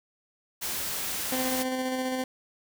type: noise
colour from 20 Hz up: white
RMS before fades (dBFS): -32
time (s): 0.61-1.64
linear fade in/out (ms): 20
type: tone with tremolo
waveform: 20% pulse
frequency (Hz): 257.8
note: C4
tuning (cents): -26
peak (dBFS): -22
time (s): 1.32-2.24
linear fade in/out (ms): 2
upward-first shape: square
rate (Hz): 15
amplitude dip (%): 25
effects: none